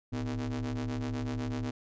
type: ring-modulated tone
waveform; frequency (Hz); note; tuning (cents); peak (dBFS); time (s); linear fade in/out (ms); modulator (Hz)
40% pulse; 70.8; C#2; +37; -28; 0.12-1.71; 10; 181
effects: resampled to 16000 Hz